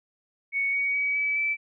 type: tone with pitch steps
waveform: sine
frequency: 2223 / 2246 / 2270 / 2293 / 2317 Hz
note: C#7 / C#7 / C#7 / D7 / D7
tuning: +4 / +22 / +41 / -42 / -24 cents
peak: -23 dBFS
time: 0.52-1.57 s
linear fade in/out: 50 ms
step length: 210 ms
effects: none